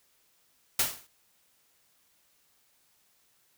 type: noise with exponential decay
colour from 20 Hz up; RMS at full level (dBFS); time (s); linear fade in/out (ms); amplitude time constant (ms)
white; -22; 0.79-1.07; 5; 60
effects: white hiss -68 dBFS RMS until 3.57 s